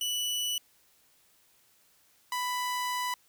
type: tone pair in turn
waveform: sawtooth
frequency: 2960 / 992.6 Hz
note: F#7 / B5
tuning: 0 / +8 cents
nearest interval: octave + perfect fifth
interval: 1892 cents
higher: first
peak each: -26 dBFS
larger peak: neither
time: 0.01-0.58 / 2.32-3.14 s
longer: second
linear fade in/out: 2 ms
effects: white hiss -65 dBFS RMS until 3.28 s